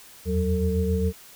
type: tone cluster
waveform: sine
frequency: 79.8 / 87.2 / 185.6 / 449.1 Hz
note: D#2 / F2 / F#3 / A4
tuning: +44 / -2 / +6 / +35 cents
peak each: -24 / -31 / -26 / -27 dBFS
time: 0.25-1.13 s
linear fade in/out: 50 ms
effects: white hiss -48 dBFS RMS until 1.35 s